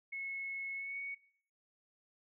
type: tone with pitch glide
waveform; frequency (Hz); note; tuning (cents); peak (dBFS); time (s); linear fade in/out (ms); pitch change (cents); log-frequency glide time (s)
sine; 2187 to 2229; C#7 to C#7; -24 to +9; -39; 0.12-1.15; 10; +33; 0.74-0.98
effects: noise-tail reverb RT60 0.6 s tail -21 dB re dry